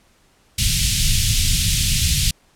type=band-stop noise; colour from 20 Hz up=pink; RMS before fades=-17 dBFS; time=0.58-2.31 s; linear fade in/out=5 ms; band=150 to 2800 Hz; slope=24 dB/octave; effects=pink hiss -57 dBFS RMS until 2.55 s + low-pass 11000 Hz 12 dB/octave